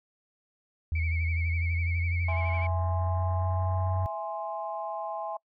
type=linear sweep; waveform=sine; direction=up; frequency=80 to 92.9 Hz; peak=-25 dBFS; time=0.92-4.06 s; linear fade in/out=0 ms
type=tone with vibrato; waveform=sine; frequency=2245 Hz; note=C#7; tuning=21 cents sharp; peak=-33 dBFS; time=0.95-2.67 s; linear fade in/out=5 ms; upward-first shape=sine; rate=12 Hz; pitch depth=67 cents each way
type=chord; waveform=sine; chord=E augmented; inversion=none; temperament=equal; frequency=659.3 / 830.6 / 1046.5 Hz; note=E5 / G#5 / B#5; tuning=0 / 0 / 0 cents; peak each=-35 / -35 / -38 dBFS; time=2.28-5.37 s; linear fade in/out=5 ms
effects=noise-tail reverb RT60 0.1 s tail -26 dB re dry + tanh soft clip ceiling -18 dBFS